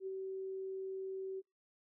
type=tone with ADSR envelope; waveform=sine; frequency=382.2 Hz; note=G4; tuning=44 cents flat; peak=-37 dBFS; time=0-1.42 s; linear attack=67 ms; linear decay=23 ms; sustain=-2 dB; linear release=33 ms; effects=noise-tail reverb RT60 0.2 s tail -26 dB re dry